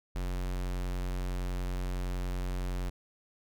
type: tone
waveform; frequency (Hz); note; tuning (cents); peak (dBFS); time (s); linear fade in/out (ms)
square; 45.37; F#1; -33; -32; 0.15-2.9; 10
effects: none